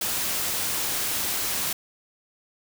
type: noise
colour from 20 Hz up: white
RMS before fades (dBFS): -27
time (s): 0.01-1.73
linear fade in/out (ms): 5
effects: none